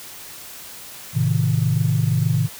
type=chord; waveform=sine; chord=A diminished; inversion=none; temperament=just; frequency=110 / 132 / 158.4 Hz; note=A2 / C3 / Eb3; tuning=0 / +16 / +31 cents; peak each=-20 dBFS; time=1.13-2.49 s; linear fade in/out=50 ms; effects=tanh soft clip ceiling -7 dBFS + white hiss -38 dBFS RMS until 2.59 s